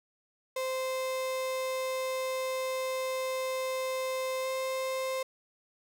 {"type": "tone with pitch glide", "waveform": "35% pulse", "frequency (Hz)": [520, 523.9], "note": ["C5", "C5"], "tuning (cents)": [-11, 2], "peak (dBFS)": -29, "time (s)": [0.56, 5.23], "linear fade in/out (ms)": 5, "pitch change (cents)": 13, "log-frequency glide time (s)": [4.42, 4.47], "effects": []}